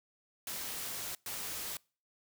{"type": "noise bursts at uneven times", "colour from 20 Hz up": "white", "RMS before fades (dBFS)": -40, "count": 2, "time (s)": [[0.47, 1.15], [1.26, 1.77]], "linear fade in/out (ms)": 2, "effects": ["noise-tail reverb RT60 0.4 s tail -26 dB re dry"]}